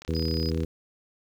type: click train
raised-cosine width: 0.2 ms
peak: -25 dBFS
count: 22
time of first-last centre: 0.02-0.634 s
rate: 34.2 Hz
type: harmonic tone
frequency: 81.1 Hz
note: E2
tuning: 28 cents flat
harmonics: 1 / 2 / 3 / 4 / 5 / 6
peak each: -28 / -31 / -33 / -34 / -35 / -36 dBFS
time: 0.08-0.65 s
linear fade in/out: 5 ms
type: tone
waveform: triangle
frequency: 4968 Hz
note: D#8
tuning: 3 cents flat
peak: -32 dBFS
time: 0.15-0.5 s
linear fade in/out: 0 ms
effects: 9-bit